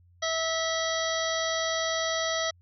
harmonic tone, 650 Hz, E5, 24 cents flat, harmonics 1 / 2 / 3 / 5 / 6 / 7 / 8 / 9, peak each -30 / -34 / -33 / -35 / -36 / -40 / -41 / -37 dBFS, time 0.22-2.51 s, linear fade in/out 10 ms, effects added 88 Hz sine -56 dBFS peak until 2.61 s

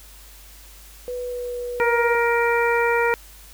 sine tone with pitch glide, 493.9 to 487.1 Hz, B4 to B4, 0 to -24 cents, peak -26 dBFS, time 1.08-2.15 s, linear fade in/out 0 ms, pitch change -24 cents, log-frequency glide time 1.18-1.54 s
harmonic tone, 470.2 Hz, A#4, 15 cents sharp, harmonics 1 / 2 / 3 / 4 / 5, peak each -20 / -23 / -25 / -26 / -27 dBFS, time 1.8-3.14 s, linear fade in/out 0 ms
effects added 50 Hz sine -45 dBFS peak until 3.53 s + white hiss -47 dBFS RMS until 3.53 s

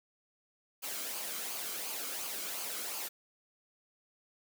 white noise with flanger, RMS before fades -39 dBFS, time 0.82-3.09 s, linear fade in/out 20 ms, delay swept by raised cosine 0.53 to 1.14 ms, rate 2.8 Hz, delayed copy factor -0.5, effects high-pass 200 Hz 12 dB/octave

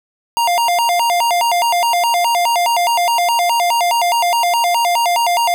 square tone with vibrato, 810 Hz, G#5, 43 cents flat, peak -13 dBFS, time 0.37-5.54 s, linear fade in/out 0 ms, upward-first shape square, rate 4.8 Hz, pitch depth 250 cents each way, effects none

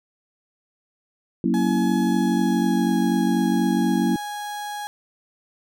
sine chord, F# dominant seventh, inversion none, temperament equal, 185 / 233.1 / 277.2 / 329.6 Hz, F#3 / A#3 / C#4 / E4, 0 / 0 / 0 / 0 cents, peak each -23 / -22 / -25 / -24 dBFS, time 1.44-4.16 s, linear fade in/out 2 ms
35% pulse tone with pitch glide, 844 to 829 Hz, G#5 to G#5, +28 to -3 cents, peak -27 dBFS, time 1.54-4.87 s, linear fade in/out 0 ms, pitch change -31 cents, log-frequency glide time 2.03-2.9 s
effects none

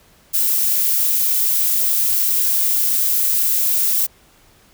violet noise, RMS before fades -17 dBFS, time 0.33-4.07 s, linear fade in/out 20 ms, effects pink hiss -52 dBFS RMS until 4.73 s

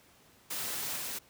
white noise with level steps, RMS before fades -36 / -38 dBFS, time 0.5-1.19 s, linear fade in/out 10 ms, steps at 0.96 s, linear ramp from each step 5 ms, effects pink hiss -61 dBFS RMS until 1.29 s + high-pass 80 Hz 12 dB/octave

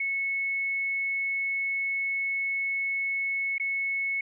sine tone with dropouts, 2200 Hz, C#7, 14 cents flat, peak -26 dBFS, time 0-4.21 s, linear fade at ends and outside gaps 5 ms, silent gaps 3.582-3.598 s, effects none

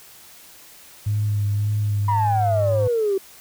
sine tone with vibrato, 103.83 Hz, G#2, in tune, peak -18 dBFS, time 1.06-2.88 s, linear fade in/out 10 ms, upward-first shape sine, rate 1.8 Hz, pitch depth 25 cents each way
sine exponential sweep, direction down, 986 to 378.6 Hz, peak -17 dBFS, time 2.08-3.18 s, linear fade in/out 5 ms
effects tanh soft clip ceiling -12 dBFS + white hiss -46 dBFS RMS until 3.4 s

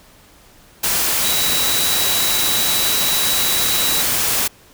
sine tone in noise, 3906 Hz, B7, 20 cents flat, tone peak -21 dBFS, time 1.24-4.02 s, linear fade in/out 10 ms, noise white, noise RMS -18 dBFS, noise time 0.83-4.48 s, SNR -6 dB, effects pink hiss -48 dBFS RMS until 4.73 s

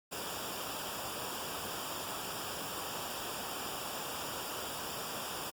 pink noise with comb filter, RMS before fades -40 dBFS, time 0.11-5.51 s, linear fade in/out 20 ms, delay 0.48 ms, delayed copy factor -0.7, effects high-pass 80 Hz 12 dB/octave + Opus 48 kbps

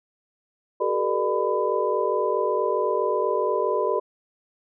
sine tone cluster, 381.6 / 426.2 / 474 / 599 / 1001 Hz, G4 / G#4 / A#4 / D5 / B5, -47 / +45 / +29 / +34 / +23 cents, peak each -27 dBFS, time 0.8-4 s, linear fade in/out 10 ms, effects none

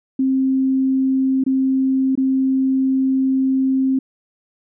sine tone with dropouts, 264.7 Hz, C4, 20 cents sharp, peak -14 dBFS, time 0.19-3.99 s, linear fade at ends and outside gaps 5 ms, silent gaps 1.439-1.463 / 2.154-2.175 s, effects none

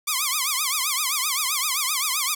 5% pulse tone with vibrato, 1128 Hz, C#6, 30 cents sharp, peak -10 dBFS, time 0.07-2.35 s, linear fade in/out 10 ms, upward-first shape triangle, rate 7.7 Hz, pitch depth 220 cents each way, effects none

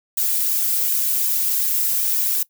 violet noise with flanger, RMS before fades -20 dBFS, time 0.17-2.43 s, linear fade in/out 5 ms, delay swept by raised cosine 1.4 to 3.2 ms, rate 2.7 Hz, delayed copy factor -0.8, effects noise-tail reverb RT60 0.1 s tail -20 dB re dry

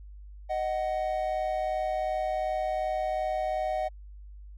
triangle tone pair together, 623 / 745.7 Hz, D#5 / F#5, +2 / +13 cents, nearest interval minor third, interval 311 cents, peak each -28 dBFS, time 0.49-3.89 s, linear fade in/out 20 ms, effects added 50 Hz sine -43 dBFS peak until 4.57 s

